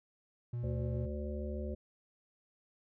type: tone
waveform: triangle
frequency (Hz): 120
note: B2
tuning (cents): -49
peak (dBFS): -33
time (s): 0.53-1.06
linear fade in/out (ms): 5
type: harmonic tone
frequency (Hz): 73.42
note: D2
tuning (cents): 0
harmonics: 1 / 3 / 5 / 7 / 8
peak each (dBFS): -38 / -43 / -45 / -46 / -47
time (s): 0.63-1.75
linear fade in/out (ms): 10
effects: none